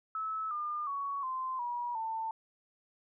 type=tone with pitch steps; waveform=sine; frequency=1300 / 1206 / 1118.7 / 1037.8 / 962.7 / 893.1 Hz; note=E6 / D6 / C#6 / C6 / B5 / A5; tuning=-24 / +46 / +15 / -14 / -45 / +26 cents; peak=-33 dBFS; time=0.15-2.31 s; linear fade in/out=2 ms; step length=360 ms; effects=none